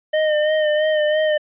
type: tone with vibrato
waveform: square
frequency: 612 Hz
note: D#5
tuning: 29 cents flat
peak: -16 dBFS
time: 0.13-1.38 s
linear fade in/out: 10 ms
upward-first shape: sine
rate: 3 Hz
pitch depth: 33 cents each way
effects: resampled to 8000 Hz